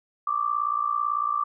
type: tone with amplitude modulation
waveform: sine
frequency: 1173 Hz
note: D6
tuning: 2 cents flat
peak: -19 dBFS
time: 0.27-1.44 s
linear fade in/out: 5 ms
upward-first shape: sine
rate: 58 Hz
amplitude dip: 85%
effects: none